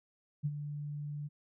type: tone with ADSR envelope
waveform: sine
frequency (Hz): 146.83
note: D3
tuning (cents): 0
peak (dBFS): -28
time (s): 0.43-1.29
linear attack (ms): 26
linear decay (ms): 45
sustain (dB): -9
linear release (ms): 27
effects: none